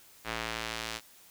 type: tone with band-pass filter sweep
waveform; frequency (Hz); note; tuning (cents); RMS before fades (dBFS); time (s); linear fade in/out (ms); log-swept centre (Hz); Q
square; 56.2; A1; +37; -37; 0.24-1.01; 50; 2100 to 4300; 0.74
effects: white hiss -57 dBFS RMS until 1.3 s